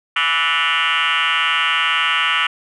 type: tone with frequency modulation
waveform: sine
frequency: 2100 Hz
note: C7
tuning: 6 cents sharp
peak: -13 dBFS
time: 0.16-2.47 s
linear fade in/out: 5 ms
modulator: 158 Hz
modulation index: 6.2
effects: tanh soft clip ceiling -11 dBFS